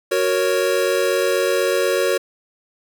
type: chord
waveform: square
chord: F# major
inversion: none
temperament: equal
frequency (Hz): 370 / 466.2 / 554.4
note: F#4 / A#4 / C#5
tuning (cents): 0 / 0 / 0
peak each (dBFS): -22 / -22 / -21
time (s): 0.11-2.18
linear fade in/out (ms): 10
effects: none